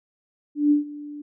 sine tone with ADSR envelope, 293.7 Hz, D4, in tune, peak -13 dBFS, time 0.55-1.22 s, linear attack 160 ms, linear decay 130 ms, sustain -20 dB, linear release 8 ms, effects none

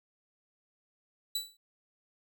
sawtooth tone with exponential decay, 3951 Hz, B7, in tune, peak -25 dBFS, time 1.35-1.57 s, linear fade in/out 5 ms, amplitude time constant 46 ms, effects none

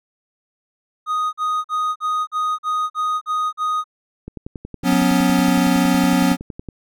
triangle tone bursts, 1244.5 Hz, D#6, in tune, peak -16 dBFS, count 9, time 1.06-3.842 s, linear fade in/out 50 ms, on 270 ms, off 44 ms
click train, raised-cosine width 3 ms, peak -18 dBFS, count 27, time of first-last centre 4.28-6.687 s, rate 10.8 Hz
square chord, F# suspended fourth, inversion none, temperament equal with one note detuned, 182.34 / 246.9 / 277.2 Hz, F#3 / B3 / C#4, -25 / 0 / 0 cents, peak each -19 dBFS, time 4.83-6.37 s, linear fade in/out 50 ms
effects none

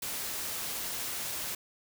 white noise, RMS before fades -36 dBFS, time 0.02-1.55 s, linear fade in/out 5 ms, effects none

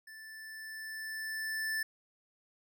square tone with level ramp, 1760 Hz, A6, in tune, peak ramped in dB -49 to -32 dBFS, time 0.07-1.83 s, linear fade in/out 5 ms, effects none

